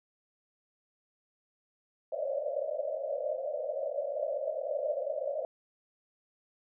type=band-pass noise; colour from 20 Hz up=white; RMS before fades=-34 dBFS; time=2.12-5.45 s; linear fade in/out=2 ms; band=530 to 630 Hz; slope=96 dB/octave; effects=none